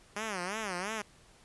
5% pulse tone with vibrato, 198.1 Hz, G3, 18 cents sharp, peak -23 dBFS, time 0.16-1.02 s, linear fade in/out 5 ms, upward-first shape sine, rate 2.9 Hz, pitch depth 210 cents each way, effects pink hiss -60 dBFS RMS until 1.44 s + resampled to 24000 Hz

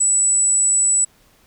sine tone, 7902 Hz, B8, in tune, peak -13 dBFS, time 0-1.05 s, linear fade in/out 10 ms, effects pink hiss -55 dBFS RMS until 1.46 s

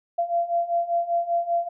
sine beating tone pair, 683 / 688.1 Hz, F5 / F5, -39 / -26 cents, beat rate 5.1 Hz, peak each -26 / -23 dBFS, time 0.18-1.69 s, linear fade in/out 10 ms, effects none

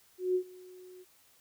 sine tone with ADSR envelope, 366.6 Hz, F#4, 16 cents flat, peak -24 dBFS, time 0.18-1.05 s, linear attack 170 ms, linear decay 82 ms, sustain -24 dB, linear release 35 ms, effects white hiss -64 dBFS RMS until 1.4 s

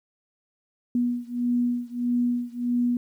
sine beating tone pair, 242.1 / 243.7 Hz, B3 / B3, -34 / -23 cents, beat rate 1.6 Hz, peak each -25 / -26 dBFS, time 0.95-2.97 s, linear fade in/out 2 ms, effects 10-bit

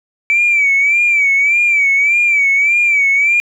sine tone with vibrato, 2305 Hz, D7, 33 cents flat, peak -8 dBFS, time 0.3-3.4 s, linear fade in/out 0 ms, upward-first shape sine, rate 1.7 Hz, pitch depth 83 cents each way, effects tanh soft clip ceiling -5 dBFS + 8-bit

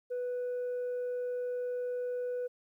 sine tone, 493.9 Hz, B4, in tune, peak -30 dBFS, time 0.1-2.48 s, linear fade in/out 20 ms, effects tanh soft clip ceiling -31 dBFS + 12-bit

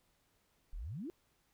sine exponential sweep, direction up, 31.95 to 375.8 Hz, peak -40 dBFS, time 0.73-1.1 s, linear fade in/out 0 ms, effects pink hiss -75 dBFS RMS until 1.53 s

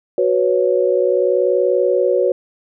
sine chord, F# suspended fourth, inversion none, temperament equal, 370 / 493.9 / 554.4 Hz, F#4 / B4 / C#5, 0 / 0 / 0 cents, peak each -17 dBFS, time 0.18-2.32 s, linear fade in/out 2 ms, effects none

